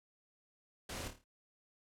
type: noise with echo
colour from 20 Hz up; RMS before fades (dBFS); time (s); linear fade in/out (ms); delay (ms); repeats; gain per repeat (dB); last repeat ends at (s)
pink; -43; 0.89-1.08; 5; 27; 6; -6; 1.242
effects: low-pass 11000 Hz 12 dB/octave